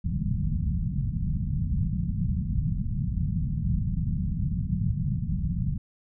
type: low-pass noise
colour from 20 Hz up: white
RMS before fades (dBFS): -27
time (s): 0.04-5.78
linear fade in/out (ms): 10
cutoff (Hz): 190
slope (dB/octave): 48
effects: none